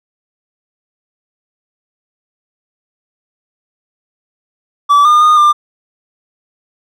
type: tone with pitch steps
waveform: triangle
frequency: 1154 / 1211 / 1226 / 1194 Hz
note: D6 / D#6 / D#6 / D6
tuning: -31 / -47 / -26 / +28 cents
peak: -3 dBFS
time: 4.89-5.53 s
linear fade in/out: 20 ms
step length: 160 ms
effects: none